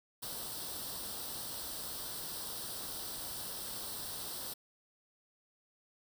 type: noise with comb filter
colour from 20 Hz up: white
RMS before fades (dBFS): -42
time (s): 0.22-4.54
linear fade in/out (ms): 10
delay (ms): 0.22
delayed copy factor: +0.7
effects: none